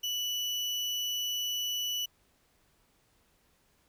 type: tone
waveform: 35% pulse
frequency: 2960 Hz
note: F#7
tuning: in tune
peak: -29 dBFS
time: 0.03-2.06 s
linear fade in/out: 10 ms
effects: pink hiss -69 dBFS RMS until 3.88 s